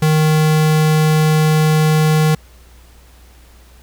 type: tone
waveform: square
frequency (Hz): 155.3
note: D#3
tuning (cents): -3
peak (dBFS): -11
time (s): 0.02-2.35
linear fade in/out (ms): 5
effects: added 60 Hz sine -42 dBFS peak until 3.82 s + pink hiss -49 dBFS RMS until 3.82 s